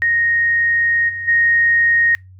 sine tone with level steps, 1864.7 Hz, A#6, in tune, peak -13 / -23 / -11 dBFS, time 0.02-2.15 s, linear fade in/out 0 ms, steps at 1.08 / 1.27 s, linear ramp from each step 20 ms, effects noise-tail reverb RT60 0.2 s tail -25 dB re dry + added 93 Hz sine -39 dBFS peak until 2.39 s

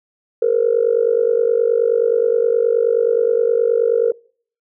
sine tone with amplitude modulation, 466.2 Hz, A#4, in tune, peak -8 dBFS, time 0.42-4.12 s, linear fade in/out 5 ms, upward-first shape sine, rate 49.5 Hz, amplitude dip 90%, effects noise-tail reverb RT60 0.5 s tail -25 dB re dry + tanh soft clip ceiling -4 dBFS

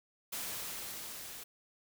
white noise with level ramp, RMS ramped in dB -39 to -47 dBFS, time 0.32-1.44 s, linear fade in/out 10 ms, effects none

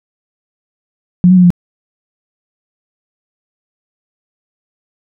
sine tone with pitch steps, 179 / 185.4 / 180.4 / 175.9 Hz, F3 / F#3 / F#3 / F3, +43 / +4 / -44 / +13 cents, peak -3 dBFS, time 1.24-1.504 s, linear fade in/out 0 ms, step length 66 ms, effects none

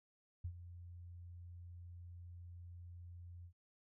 sine tone with ADSR envelope, 87.31 Hz, F2, in tune, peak -38 dBFS, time 0.44-3.53 s, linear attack 9 ms, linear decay 72 ms, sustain -12 dB, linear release 81 ms, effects none

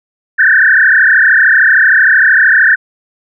sine tone with frequency modulation, 1661.2 Hz, G#6, in tune, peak -4 dBFS, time 0.38-2.76 s, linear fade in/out 20 ms, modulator 33.1 Hz, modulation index 5.1, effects none

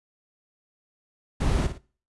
brown noise with echo, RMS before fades -23 dBFS, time 1.4-1.67 s, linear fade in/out 10 ms, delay 56 ms, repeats 2, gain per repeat -9 dB, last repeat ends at 1.782 s, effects noise-tail reverb RT60 0.4 s tail -21 dB re dry + resampled to 24000 Hz

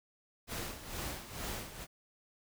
pink noise with tremolo, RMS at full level -39 dBFS, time 0.47-1.87 s, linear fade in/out 50 ms, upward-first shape sine, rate 2.2 Hz, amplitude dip 70%, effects none

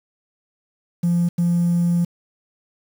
triangle tone bursts at uneven times, 172.7 Hz, F3, 19 cents flat, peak -12 dBFS, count 2, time 1.03-1.29 / 1.38-2.05 s, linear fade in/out 10 ms, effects tanh soft clip ceiling -12 dBFS + 7-bit

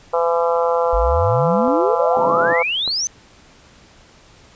harmonic tone, 168.7 Hz, E3, 40 cents sharp, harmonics 3 / 4 / 5 / 6 / 7 / 8, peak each -17 / -23 / -23 / -24 / -26 / -29 dBFS, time 0.13-2.63 s, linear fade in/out 10 ms
sine exponential sweep, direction up, 46.36 to 6300 Hz, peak -18 dBFS, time 0.93-3.07 s, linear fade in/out 0 ms
clicks, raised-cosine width 1 ms, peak -16 dBFS, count 2, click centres 1.679 / 2.877 s
white band-pass noise, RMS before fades -27 dBFS, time 2.16-2.54 s, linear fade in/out 10 ms, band 110 to 670 Hz, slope 96 dB/octave
effects pink hiss -48 dBFS RMS until 4.55 s + resampled to 16000 Hz

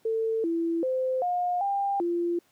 sine tone with pitch steps, 447.3 / 333.4 / 517 / 714 / 797 / 344.6 Hz, A4 / E4 / C5 / F5 / G5 / F4, +28 / +20 / -21 / +38 / +28 / -23 cents, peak -24 dBFS, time 0.05-2.39 s, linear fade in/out 5 ms, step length 390 ms, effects pink hiss -65 dBFS RMS until 2.51 s + high-pass 150 Hz 12 dB/octave

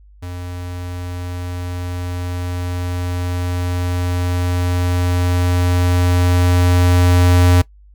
square tone with level ramp, 89 Hz, F2, 33 cents sharp, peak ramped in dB -27 to -9 dBFS, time 0.22-7.62 s, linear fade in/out 10 ms, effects noise-tail reverb RT60 0.1 s tail -19 dB re dry + added 50 Hz sine -42 dBFS peak until 7.94 s

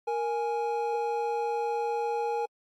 triangle tone pair together, 466.9 / 832 Hz, A#4 / G#5, +3 / +3 cents, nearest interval minor seventh, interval 1000 cents, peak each -28 dBFS, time 0.07-2.46 s, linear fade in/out 10 ms, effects AAC 64 kbps

